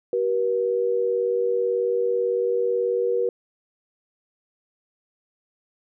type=tone pair together; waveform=sine; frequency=381.6 / 479.8 Hz; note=G4 / A#4; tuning=-47 / +50 cents; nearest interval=major third; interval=397 cents; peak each=-25 / -21 dBFS; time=0.13-3.29 s; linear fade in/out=2 ms; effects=none